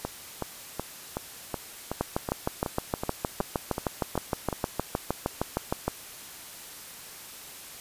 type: two click trains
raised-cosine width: 1 ms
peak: -11 / -15 dBFS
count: 26 / 13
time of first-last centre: 2.01-5.88 / 0.05-4.528 s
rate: 6.46 / 2.68 Hz
effects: white hiss -44 dBFS RMS until 7.8 s + resampled to 32000 Hz